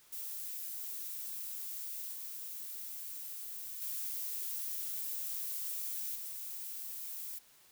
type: noise with level steps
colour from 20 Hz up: violet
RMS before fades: -42 / -44 / -39 / -43 dBFS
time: 0.12-7.39 s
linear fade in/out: 10 ms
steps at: 2.12 / 3.81 / 6.15 s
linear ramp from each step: 10 ms
effects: white hiss -63 dBFS RMS until 7.71 s